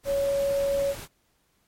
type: tone in noise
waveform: sine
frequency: 558 Hz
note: C#5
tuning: 11 cents sharp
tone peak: -22 dBFS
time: 0.05-0.95 s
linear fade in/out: 50 ms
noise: pink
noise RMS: -39 dBFS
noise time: 0.03-1.08 s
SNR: +14 dB
effects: pink hiss -69 dBFS RMS until 1.67 s + MP3 64 kbps